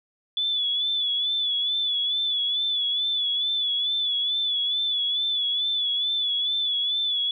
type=tone with vibrato; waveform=sine; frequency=3444 Hz; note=A7; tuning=38 cents flat; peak=-22 dBFS; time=0.37-7.31 s; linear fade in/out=2 ms; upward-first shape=sine; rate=2.3 Hz; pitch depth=53 cents each way; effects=none